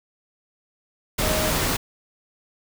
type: tone in noise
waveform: sine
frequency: 622.3 Hz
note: D#5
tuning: in tune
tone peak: -26 dBFS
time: 1.22-1.51 s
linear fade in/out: 10 ms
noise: pink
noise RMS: -23 dBFS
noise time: 1.18-1.77 s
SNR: -6 dB
effects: none